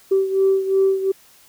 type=beating tone pair; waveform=sine; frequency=385.5 / 388.3 Hz; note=G4 / G4; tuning=-29 / -16 cents; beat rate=2.8 Hz; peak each=-15 / -20 dBFS; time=0.11-1.12 s; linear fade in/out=10 ms; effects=tanh soft clip ceiling -8 dBFS + white hiss -51 dBFS RMS until 1.48 s